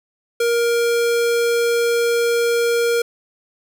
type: tone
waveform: square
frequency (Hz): 470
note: A#4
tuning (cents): +14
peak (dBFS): -16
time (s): 0.4-3.02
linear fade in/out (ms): 5
effects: none